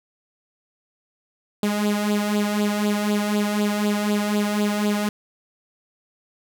sawtooth tone with flanger, 207.7 Hz, G#3, in tune, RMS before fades -22 dBFS, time 1.63-5.09 s, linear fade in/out 2 ms, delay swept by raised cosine 0.25 to 1.55 ms, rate 4 Hz, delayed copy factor +0.7, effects none

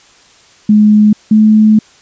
sine tone pair in turn, 211.1 / 215.4 Hz, G#3 / A3, +29 / -37 cents, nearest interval unison, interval 34 cents, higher second, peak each -3 dBFS, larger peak neither, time 0.69-1.13 / 1.31-1.79 s, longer second, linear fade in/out 5 ms, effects white hiss -44 dBFS RMS until 2.01 s + resampled to 16000 Hz

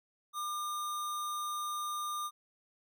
sine tone with sample-and-hold, 1200 Hz, D6, 37 cents sharp, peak -34 dBFS, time 0.33-2.31 s, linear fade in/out 50 ms, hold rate 4900 Hz, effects none

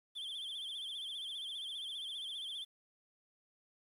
triangle tone with vibrato, 3322 Hz, G#7, in tune, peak -39 dBFS, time 0.15-2.65 s, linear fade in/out 20 ms, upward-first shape sine, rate 15 Hz, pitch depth 110 cents each way, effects resampled to 32000 Hz + 11-bit

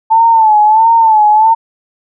sine tone with vibrato, 880 Hz, A5, in tune, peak -4 dBFS, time 0.1-1.55 s, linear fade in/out 20 ms, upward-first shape sine, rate 1.5 Hz, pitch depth 78 cents each way, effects none

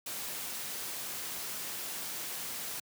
white noise, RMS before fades -39 dBFS, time 0.06-2.8 s, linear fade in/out 5 ms, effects high-pass 100 Hz 12 dB/octave

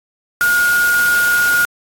sine tone in noise, 1433 Hz, F6, 44 cents sharp, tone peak -11 dBFS, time 0.41-1.65 s, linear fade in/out 0 ms, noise white, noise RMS -23 dBFS, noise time 0.41-1.65 s, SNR +9 dB, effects AAC 64 kbps

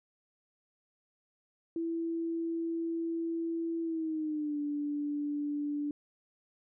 sine tone with pitch glide, 331.7 to 292.1 Hz, E4 to D4, +11 to -9 cents, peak -31 dBFS, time 1.76-5.91 s, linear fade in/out 2 ms, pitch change -220 cents, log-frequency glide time 3.82-4.59 s, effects none

